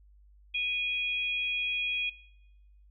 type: tone pair together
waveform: sine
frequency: 2474 / 3302 Hz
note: D#7 / G#7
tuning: -10 / -11 cents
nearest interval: perfect fourth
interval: 499 cents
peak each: -29 / -34 dBFS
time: 0.54-2.1 s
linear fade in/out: 10 ms
effects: noise-tail reverb RT60 1.0 s tail -24 dB re dry + added 50 Hz sine -55 dBFS peak until 2.9 s